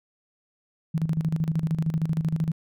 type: tone with tremolo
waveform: sine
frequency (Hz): 160.3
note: E3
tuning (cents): -48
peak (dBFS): -20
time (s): 0.94-2.52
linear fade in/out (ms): 10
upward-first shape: square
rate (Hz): 13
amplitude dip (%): 70
effects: none